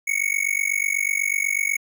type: tone with amplitude modulation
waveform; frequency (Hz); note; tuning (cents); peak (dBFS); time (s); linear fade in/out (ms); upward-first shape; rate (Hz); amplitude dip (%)
square; 2217; C#7; 0; -17; 0.07-1.77; 10; sine; 48.1; 100
effects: none